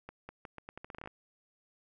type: accelerating click train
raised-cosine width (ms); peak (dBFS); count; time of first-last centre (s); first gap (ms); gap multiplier
0.5; -29; 14; 0.09-1.075; 200; 0.81
effects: none